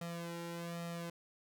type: tone with flanger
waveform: sawtooth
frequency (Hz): 170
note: F3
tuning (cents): -46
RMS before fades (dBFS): -43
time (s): 0.01-1.1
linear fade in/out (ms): 5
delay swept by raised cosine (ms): 1.6 to 2.15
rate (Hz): 1.2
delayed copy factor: +1
effects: none